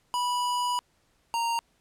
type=tone pair in turn; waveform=square; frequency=981 / 928.7 Hz; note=B5 / A#5; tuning=-12 / -7 cents; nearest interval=minor second; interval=95 cents; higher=first; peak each=-26 dBFS; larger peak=neither; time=0.14-0.79 / 1.34-1.59 s; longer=first; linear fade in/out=0 ms; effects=pink hiss -68 dBFS RMS until 1.8 s + low-pass 11000 Hz 12 dB/octave